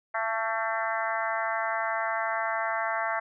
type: harmonic tone with a mistuned harmonic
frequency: 224.6 Hz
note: A3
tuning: 36 cents sharp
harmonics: 3 / 4 / 5 / 6 / 7 / 8 / 9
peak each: -32 / -33 / -34 / -35 / -35 / -36 / -37 dBFS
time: 0.14-3.2 s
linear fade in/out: 10 ms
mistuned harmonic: 4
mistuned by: -27 cents
effects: none